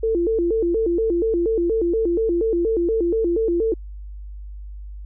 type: tone with vibrato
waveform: sine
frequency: 392 Hz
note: G4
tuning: in tune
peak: -17 dBFS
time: 0.03-3.74 s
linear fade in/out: 5 ms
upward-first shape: square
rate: 4.2 Hz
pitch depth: 230 cents each way
effects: added 50 Hz sine -32 dBFS peak until 5.05 s